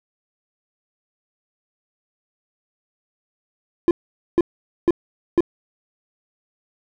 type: tone bursts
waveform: triangle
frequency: 344.8 Hz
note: F4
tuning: 22 cents flat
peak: -9 dBFS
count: 4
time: 3.88-5.406 s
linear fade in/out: 0 ms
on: 29 ms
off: 470 ms
effects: none